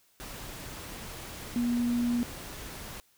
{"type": "tone in noise", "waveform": "sine", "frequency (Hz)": 240, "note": "B3", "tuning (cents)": -49, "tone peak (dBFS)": -25, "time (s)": [1.56, 2.23], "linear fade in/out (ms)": 0, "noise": "pink", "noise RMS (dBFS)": -42, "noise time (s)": [0.2, 3], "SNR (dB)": 14, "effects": ["white hiss -66 dBFS RMS until 3.17 s"]}